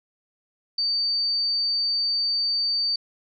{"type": "tone", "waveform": "sine", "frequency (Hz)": 4600, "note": "D8", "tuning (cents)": -37, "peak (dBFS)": -21, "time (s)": [0.78, 2.96], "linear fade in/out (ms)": 5, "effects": []}